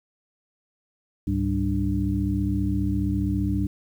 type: tone cluster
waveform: sine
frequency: 70.2 / 105.1 / 194.2 / 295.2 Hz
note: C#2 / G#2 / G3 / D4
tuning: +22 / +21 / -16 / +9 cents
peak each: -27 dBFS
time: 1.27-3.67 s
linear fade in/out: 5 ms
effects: 9-bit